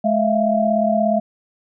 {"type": "tone cluster", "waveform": "sine", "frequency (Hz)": [213, 649, 686], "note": ["G#3", "E5", "F5"], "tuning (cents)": [44, -27, -31], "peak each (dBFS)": -19, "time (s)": [0.04, 1.2], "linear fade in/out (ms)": 10, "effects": []}